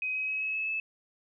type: tone with pitch steps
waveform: sine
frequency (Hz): 2521 / 2539 / 2556 / 2574 / 2592 / 2610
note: D#7 / D#7 / D#7 / E7 / E7 / E7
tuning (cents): +22 / +34 / +46 / -42 / -30 / -18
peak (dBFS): -29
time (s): 0.02-0.8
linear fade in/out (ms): 2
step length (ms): 130
effects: none

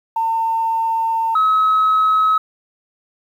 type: tone pair in turn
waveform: sine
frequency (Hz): 904 / 1281.7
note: A5 / E6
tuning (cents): +47 / -49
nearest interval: tritone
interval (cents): 604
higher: second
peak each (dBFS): -15 / -10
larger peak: second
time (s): 0.16-1.35 / 1.35-2.38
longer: first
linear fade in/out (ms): 5
effects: tanh soft clip ceiling -9 dBFS + 8-bit

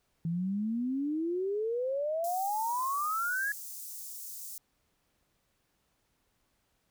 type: exponential sweep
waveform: sine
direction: up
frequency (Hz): 161.9 to 1700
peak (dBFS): -29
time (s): 0.25-3.52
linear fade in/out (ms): 2
type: high-pass noise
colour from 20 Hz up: white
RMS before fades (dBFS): -43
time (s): 2.24-4.58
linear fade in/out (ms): 2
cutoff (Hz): 5900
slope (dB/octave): 24
effects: pink hiss -75 dBFS RMS until 6.9 s

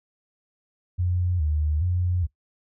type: tone with vibrato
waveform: sine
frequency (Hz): 82.41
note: E2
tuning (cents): 0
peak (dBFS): -21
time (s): 0.98-2.27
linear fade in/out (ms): 20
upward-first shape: square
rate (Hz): 1.2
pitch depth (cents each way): 140
effects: noise-tail reverb RT60 0.1 s tail -18 dB re dry

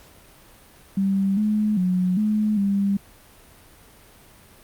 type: tone with pitch steps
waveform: sine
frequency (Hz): 194.9 / 212.3 / 182.3 / 212.9 / 198.9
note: G3 / G#3 / F#3 / G#3 / G3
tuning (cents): -10 / +38 / -25 / +43 / +25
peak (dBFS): -18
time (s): 0.97-2.97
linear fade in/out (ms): 5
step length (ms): 400
effects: pink hiss -50 dBFS RMS until 4.63 s + Opus 48 kbps

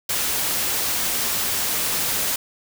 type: noise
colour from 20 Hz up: white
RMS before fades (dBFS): -23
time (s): 0.09-2.36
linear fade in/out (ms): 5
effects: none

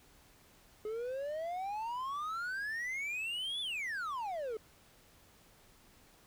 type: exponential two-way sweep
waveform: triangle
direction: up then down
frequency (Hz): 420 to 3520 to 420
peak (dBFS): -34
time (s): 0.85-4.57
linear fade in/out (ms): 2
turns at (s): 3.61
effects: pink hiss -63 dBFS RMS until 6.26 s

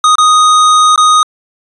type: tone with dropouts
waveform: square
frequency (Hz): 1244.5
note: D#6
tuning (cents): 0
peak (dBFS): -5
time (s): 0.04-1.23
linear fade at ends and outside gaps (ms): 2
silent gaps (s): 0.155-0.183 / 0.96-0.977
effects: resampled to 22050 Hz

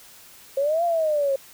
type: exponential two-way sweep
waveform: sine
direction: up then down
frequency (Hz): 535 to 698.5 to 535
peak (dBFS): -19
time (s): 0.57-1.36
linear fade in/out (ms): 5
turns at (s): 0.84
effects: white hiss -48 dBFS RMS until 1.53 s

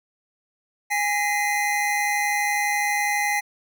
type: tone cluster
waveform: square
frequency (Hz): 824 / 1901 / 2053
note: G#5 / A#6 / C7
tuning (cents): -14 / +33 / -33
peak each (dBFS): -25 / -30 / -25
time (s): 0.9-3.41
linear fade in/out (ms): 20
effects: none

